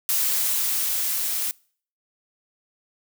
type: noise with level ramp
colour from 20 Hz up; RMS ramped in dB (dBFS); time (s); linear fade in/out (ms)
blue; -22 to -26; 0.09-1.51; 0
effects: noise-tail reverb RT60 0.5 s tail -25 dB re dry